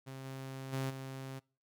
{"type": "tone with level steps", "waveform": "sawtooth", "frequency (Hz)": 133.4, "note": "C3", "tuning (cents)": 34, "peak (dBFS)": [-40, -38, -30, -38], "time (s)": [0.06, 1.4], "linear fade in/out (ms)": 20, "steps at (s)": [0.24, 0.72, 0.89], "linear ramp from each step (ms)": 20, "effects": ["noise-tail reverb RT60 0.4 s tail -26 dB re dry"]}